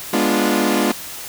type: chord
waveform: sawtooth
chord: G# diminished seventh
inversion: none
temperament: equal with one note detuned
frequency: 207.7 / 245 / 293.7 / 349.2 Hz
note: G#3 / B3 / D4 / F4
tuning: 0 / -14 / 0 / 0 cents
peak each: -17 dBFS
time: 0.13-0.92 s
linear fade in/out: 5 ms
effects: white hiss -32 dBFS RMS until 1.28 s